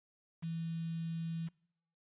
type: tone with quantisation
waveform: sine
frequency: 164.8 Hz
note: E3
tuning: in tune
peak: -36 dBFS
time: 0.42-1.49 s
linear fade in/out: 20 ms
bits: 9
effects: noise-tail reverb RT60 0.7 s tail -24 dB re dry + resampled to 8000 Hz